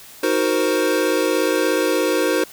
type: chord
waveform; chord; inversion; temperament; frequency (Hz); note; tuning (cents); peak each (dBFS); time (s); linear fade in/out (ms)
square; C half-diminished seventh; first; equal with one note detuned; 313.7 / 370 / 466.2 / 523.3; Eb4 / Gb4 / Bb4 / C5; +14 / 0 / 0 / 0; -23; 0.23-2.44; 5
effects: white hiss -42 dBFS RMS until 2.52 s